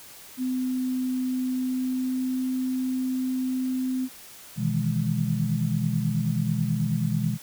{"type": "tone with pitch glide", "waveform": "sine", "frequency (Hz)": [255.6, 257.4], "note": ["C4", "C4"], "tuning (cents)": [-40, -28], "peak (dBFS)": -24, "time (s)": [0.37, 4.09], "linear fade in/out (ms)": 50, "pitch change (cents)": 12, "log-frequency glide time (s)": [1.54, 2.36]}
{"type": "chord", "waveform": "sine", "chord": "E major seventh", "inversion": "second", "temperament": "equal", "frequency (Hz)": [123.47, 155.56, 164.81, 207.7], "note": ["B2", "D#3", "E3", "G#3"], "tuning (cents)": [0, 0, 0, 0], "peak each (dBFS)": -28, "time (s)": [4.56, 7.38], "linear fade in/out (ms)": 50}
{"effects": ["white hiss -46 dBFS RMS until 7.42 s"]}